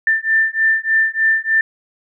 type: beating tone pair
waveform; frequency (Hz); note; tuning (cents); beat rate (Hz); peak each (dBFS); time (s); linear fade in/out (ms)
sine; 1781 / 1784.3; A6 / A6; +21 / +24; 3.3; -16; 0.07-1.61; 2
effects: none